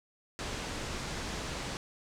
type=low-pass noise; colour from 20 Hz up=pink; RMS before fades=-38 dBFS; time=0.39-1.77 s; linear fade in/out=0 ms; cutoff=7800 Hz; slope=24 dB/octave; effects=none